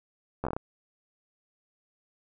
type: slowing click train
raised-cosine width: 1 ms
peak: -17 dBFS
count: 7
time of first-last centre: 0.44-0.565 s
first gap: 12 ms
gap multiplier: 1.22
effects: none